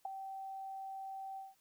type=tone with ADSR envelope; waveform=sine; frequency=774 Hz; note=G5; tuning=22 cents flat; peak=-32 dBFS; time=0.05-1.55 s; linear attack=5 ms; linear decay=6 ms; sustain=-10 dB; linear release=180 ms; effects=white hiss -73 dBFS RMS until 1.6 s